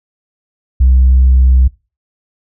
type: tone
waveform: sine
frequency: 64.2 Hz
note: C2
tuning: 32 cents flat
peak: -3 dBFS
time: 0.8-1.68 s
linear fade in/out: 10 ms
effects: noise-tail reverb RT60 0.3 s tail -23 dB re dry + tanh soft clip ceiling -2 dBFS